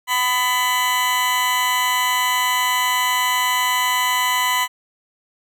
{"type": "tone with amplitude modulation", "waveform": "20% pulse", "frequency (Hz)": 1000, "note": "B5", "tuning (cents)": 21, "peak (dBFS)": -9, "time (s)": [0.07, 4.68], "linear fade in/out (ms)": 50, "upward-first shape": "sine", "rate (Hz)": 252, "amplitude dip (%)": 60, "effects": []}